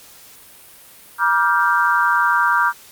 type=chord; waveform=sine; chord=G minor seventh; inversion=first; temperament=equal with one note detuned; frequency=956.9 / 1174.7 / 1396.9 / 1568 Hz; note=Bb5 / D6 / F6 / G6; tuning=+45 / 0 / 0 / 0 cents; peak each=-19 dBFS; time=1.18-2.73 s; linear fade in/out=50 ms; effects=white hiss -44 dBFS RMS until 2.91 s + Opus 48 kbps